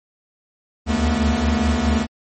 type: tone cluster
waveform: 45% pulse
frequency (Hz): 72 / 76.8 / 218.8 / 241.3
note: D2 / D#2 / A3 / B3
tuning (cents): -34 / -22 / -9 / -40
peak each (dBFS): -22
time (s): 0.86-2.07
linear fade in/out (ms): 50
effects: MP3 32 kbps